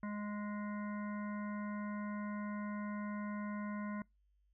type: harmonic tone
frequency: 207.7 Hz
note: G#3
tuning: in tune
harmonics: 1 / 3 / 5 / 7 / 9 / 10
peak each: -39 / -51 / -49 / -53 / -56 / -59 dBFS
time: 0.03-4.02 s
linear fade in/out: 2 ms
effects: noise-tail reverb RT60 0.2 s tail -25 dB re dry + added 50 Hz sine -70 dBFS peak until 4.53 s